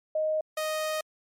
sine / sawtooth tone pair in turn, 622.3 / 622.3 Hz, D#5 / D#5, 0 / 0 cents, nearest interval unison, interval 0 cents, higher neither, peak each -24 dBFS, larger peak neither, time 0.15-0.41 / 0.57-1.01 s, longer second, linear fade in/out 5 ms, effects MP3 64 kbps

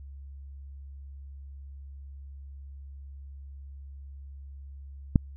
click, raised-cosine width 5 ms, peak -6 dBFS, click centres 5.158 s, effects added 69 Hz sine -41 dBFS peak until 5.36 s

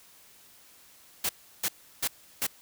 white noise bursts, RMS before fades -28 dBFS, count 4, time 1.24-2.468 s, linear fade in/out 5 ms, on 52 ms, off 340 ms, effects white hiss -56 dBFS RMS until 2.61 s

